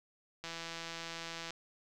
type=click train; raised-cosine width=0.2 ms; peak=-25 dBFS; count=178; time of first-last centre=0.44-1.506 s; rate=166 Hz; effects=none